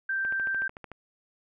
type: tone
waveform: sine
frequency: 1568 Hz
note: G6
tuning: in tune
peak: -26 dBFS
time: 0.09-0.68 s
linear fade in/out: 5 ms
type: click train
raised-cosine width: 0.5 ms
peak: -26 dBFS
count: 10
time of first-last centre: 0.25-0.917 s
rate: 13.5 Hz
effects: none